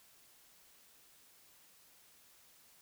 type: silence
effects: white hiss -64 dBFS RMS until 2.81 s